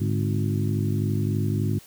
harmonic tone with a mistuned harmonic, 51.91 Hz, G#1, in tune, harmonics 2 / 3 / 4 / 5 / 6 / 7, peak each -24 / -28 / -30 / -32 / -34 / -35 dBFS, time 0-1.79 s, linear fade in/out 10 ms, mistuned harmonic 3, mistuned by -100 cents, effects white hiss -50 dBFS RMS until 1.86 s

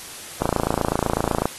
click train, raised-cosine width 1 ms, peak -6 dBFS, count 30, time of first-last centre 0.42-1.456 s, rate 28 Hz, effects white hiss -37 dBFS RMS until 1.58 s + AAC 32 kbps

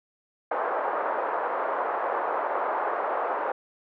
pink band-pass noise, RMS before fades -28 dBFS, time 0.51-3.52 s, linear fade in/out 5 ms, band 510 to 1300 Hz, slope 24 dB/octave, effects none

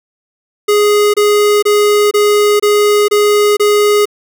square tone bursts, 415.3 Hz, G#4, in tune, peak -8 dBFS, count 7, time 0.68-4.056 s, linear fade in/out 10 ms, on 460 ms, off 26 ms, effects none

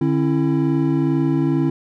triangle tone cluster, 147.7 / 270.2 / 332.4 Hz, D3 / C#4 / E4, +10 / -44 / +15 cents, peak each -18 dBFS, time 0.01-1.7 s, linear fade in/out 5 ms, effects none

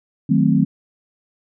sine chord, D# diminished seventh, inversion none, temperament equal, 155.56 / 185 / 220 / 261.6 Hz, D#3 / F#3 / A3 / C4, 0 / 0 / 0 / 0 cents, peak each -18 dBFS, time 0.29-0.65 s, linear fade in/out 10 ms, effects none

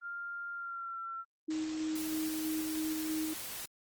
sine tone with pitch glide, 1396.9 to 1351.7 Hz, F6 to E6, 0 to +43 cents, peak -38 dBFS, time 0.01-1.25 s, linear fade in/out 50 ms, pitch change -57 cents, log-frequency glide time 0.53-1 s
sine tone with tremolo, 313.8 Hz, D#4, 15 cents sharp, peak -32 dBFS, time 1.48-3.34 s, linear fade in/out 10 ms, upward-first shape square, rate 3.1 Hz, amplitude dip 25%
white noise, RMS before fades -42 dBFS, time 1.5-3.66 s, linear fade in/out 10 ms
effects Opus 24 kbps

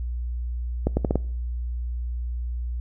accelerating click train, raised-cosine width 2 ms, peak -8 dBFS, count 5, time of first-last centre 0.87-1.156 s, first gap 100 ms, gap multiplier 0.78, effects noise-tail reverb RT60 0.6 s tail -23 dB re dry + added 60 Hz sine -26 dBFS peak until 2.8 s

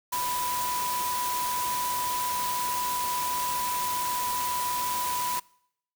sine tone in noise, 987.8 Hz, B5, in tune, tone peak -28 dBFS, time 0.12-5.4 s, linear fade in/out 10 ms, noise white, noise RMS -33 dBFS, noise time 0.12-5.4 s, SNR +2 dB, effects noise-tail reverb RT60 0.7 s tail -24 dB re dry

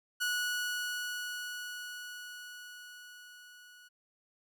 sawtooth tone with level ramp, 1466 Hz, F#6, 16 cents flat, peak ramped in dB -26 to -51 dBFS, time 0.2-3.89 s, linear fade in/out 20 ms, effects none

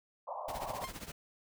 pink band-pass noise, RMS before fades -41 dBFS, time 0.27-0.85 s, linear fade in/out 10 ms, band 540 to 1100 Hz, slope 96 dB/octave
pink noise with tremolo, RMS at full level -42 dBFS, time 0.48-1.12 s, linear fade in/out 5 ms, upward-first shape triangle, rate 15 Hz, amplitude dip 85%
sawtooth tone with exponential decay, 1058 Hz, C6, 19 cents sharp, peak -31 dBFS, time 0.84-0.95 s, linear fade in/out 0 ms, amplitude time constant 23 ms
effects none

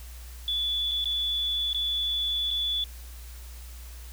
sine tone with dropouts, 3448 Hz, A7, 36 cents flat, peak -25 dBFS, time 0.48-2.84 s, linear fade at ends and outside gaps 1 ms, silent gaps 0.913-0.917 / 1.043-1.056 / 1.731-1.746 / 2.506-2.511 s, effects added 60 Hz sine -40 dBFS peak until 4.12 s + white hiss -50 dBFS RMS until 4.12 s

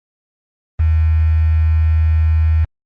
sine tone with quantisation, 79.6 Hz, D#2, 40 cents sharp, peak -10 dBFS, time 0.79-2.65 s, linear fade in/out 10 ms, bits 5, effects low-pass 2000 Hz 12 dB/octave + Opus 24 kbps

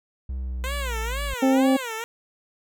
triangle linear sweep, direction down, 65.8 to 53.3 Hz, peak -25 dBFS, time 0.29-1.34 s, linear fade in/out 5 ms
10% pulse tone with vibrato, 503 Hz, B4, 32 cents sharp, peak -21 dBFS, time 0.64-2.04 s, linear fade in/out 0 ms, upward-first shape sine, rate 2.1 Hz, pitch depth 230 cents each way
harmonic tone, 265.1 Hz, C4, 23 cents sharp, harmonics 1 / 2 / 3, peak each -17 / -23 / -27 dBFS, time 1.42-1.77 s, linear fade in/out 10 ms
effects none

